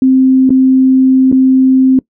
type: tone with dropouts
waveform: sine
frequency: 261.6 Hz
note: C4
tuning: in tune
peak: -4 dBFS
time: 0.02-1.99 s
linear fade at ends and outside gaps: 2 ms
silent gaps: 0.494-0.504 / 1.316-1.325 s
effects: noise-tail reverb RT60 0.1 s tail -22 dB re dry